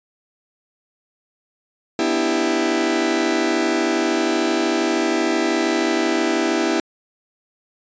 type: chord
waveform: sawtooth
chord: E minor seventh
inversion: second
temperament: just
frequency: 247.2 / 296.7 / 329.6 / 395.6 Hz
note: B3 / D4 / E4 / G4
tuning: +2 / +18 / 0 / +16 cents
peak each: -21 / -21 / -16 / -20 dBFS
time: 1.99-6.8 s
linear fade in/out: 2 ms
effects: resampled to 16000 Hz